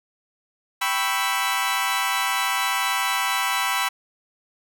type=chord; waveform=20% pulse; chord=C# half-diminished seventh; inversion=second; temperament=equal; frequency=784 / 987.8 / 1108.7 / 1318.5 Hz; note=G5 / B5 / C#6 / E6; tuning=0 / 0 / 0 / 0 cents; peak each=-23 / -20 / -24 / -22 dBFS; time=0.81-3.89 s; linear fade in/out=10 ms; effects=none